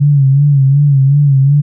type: tone with vibrato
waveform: sine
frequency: 140 Hz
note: C#3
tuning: 18 cents sharp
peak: -5 dBFS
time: 0-1.62 s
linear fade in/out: 20 ms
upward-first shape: sine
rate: 2.7 Hz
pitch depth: 75 cents each way
effects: none